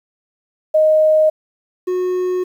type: tone pair in turn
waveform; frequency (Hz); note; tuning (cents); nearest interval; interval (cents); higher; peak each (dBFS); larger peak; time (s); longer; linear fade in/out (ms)
sine / triangle; 622.3 / 364.8; D#5 / F#4; 0 / -24; major sixth; 924; first; -9 / -14; first; 0.74-1.3 / 1.87-2.44; second; 10
effects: 8-bit